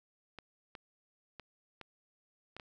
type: clicks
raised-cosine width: 0.3 ms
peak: -30 dBFS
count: 6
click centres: 0.387 / 0.752 / 1.397 / 1.813 / 2.566 / 2.598 s
effects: none